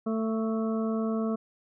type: harmonic tone with a mistuned harmonic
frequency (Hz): 222.3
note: A3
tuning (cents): +18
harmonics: 1 / 2 / 3 / 5 / 6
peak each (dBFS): -27 / -33 / -37 / -41 / -43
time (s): 0.06-1.36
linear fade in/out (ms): 10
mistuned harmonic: 6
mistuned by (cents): -25
effects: none